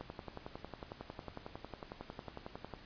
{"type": "click train", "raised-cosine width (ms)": 1, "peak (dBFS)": -29, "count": 31, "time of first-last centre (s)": [0.01, 2.737], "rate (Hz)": 11, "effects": ["pink hiss -56 dBFS RMS until 2.85 s", "resampled to 11025 Hz"]}